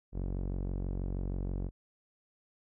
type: tone with low-pass filter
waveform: sawtooth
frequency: 46.25 Hz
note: F#1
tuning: in tune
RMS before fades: -35 dBFS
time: 0.12-1.71 s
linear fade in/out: 50 ms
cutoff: 440 Hz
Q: 0.82
effects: none